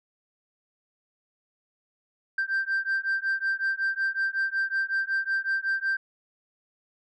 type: beating tone pair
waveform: sine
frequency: 1568 / 1573.4 Hz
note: G6 / G6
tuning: 0 / +6 cents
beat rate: 5.4 Hz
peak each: -26 dBFS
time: 2.38-5.97 s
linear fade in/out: 5 ms
effects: tanh soft clip ceiling -21 dBFS